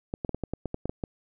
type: clicks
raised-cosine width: 2 ms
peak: -17 dBFS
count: 11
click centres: 0.139 / 0.248 / 0.293 / 0.346 / 0.437 / 0.536 / 0.657 / 0.744 / 0.856 / 0.895 / 1.038 s
effects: none